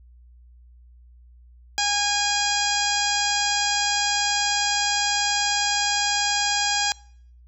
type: harmonic tone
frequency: 819 Hz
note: G#5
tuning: 24 cents flat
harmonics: 1 / 2 / 3 / 4 / 5 / 6 / 7 / 8 / 9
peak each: -26 / -28 / -30 / -29 / -32 / -27 / -31 / -32 / -31 dBFS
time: 1.78-6.92 s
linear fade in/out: 0 ms
effects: noise-tail reverb RT60 0.6 s tail -24 dB re dry + added 60 Hz sine -47 dBFS peak until 7.47 s